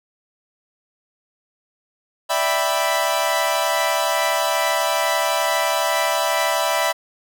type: chord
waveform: sawtooth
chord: E minor seventh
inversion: third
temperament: equal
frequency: 587.3 / 659.3 / 784 / 987.8 Hz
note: D5 / E5 / G5 / B5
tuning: 0 / 0 / 0 / 0 cents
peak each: -21 / -18 / -23 / -19 dBFS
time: 2.29-6.93 s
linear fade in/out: 20 ms
effects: none